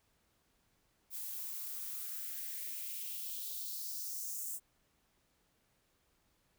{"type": "noise with high-pass filter sweep", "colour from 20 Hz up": "violet", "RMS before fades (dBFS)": -42, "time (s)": [1.1, 4.6], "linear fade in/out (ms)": 50, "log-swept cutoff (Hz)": [660, 7900], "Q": 2.7, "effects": ["pink hiss -75 dBFS RMS until 6.58 s"]}